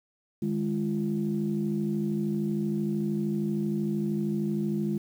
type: tone cluster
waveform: sine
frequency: 153.8 / 206.8 / 343.1 Hz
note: D#3 / G#3 / F4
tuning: -20 / -7 / -31 cents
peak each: -32 / -27 / -32 dBFS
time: 0.42-4.98 s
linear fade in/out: 5 ms
effects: tanh soft clip ceiling -17 dBFS + 9-bit